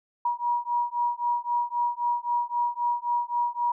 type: beating tone pair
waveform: sine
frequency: 957 / 960.8 Hz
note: A#5 / B5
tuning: +45 / -48 cents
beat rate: 3.8 Hz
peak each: -27 dBFS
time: 0.25-3.72 s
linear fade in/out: 5 ms
effects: none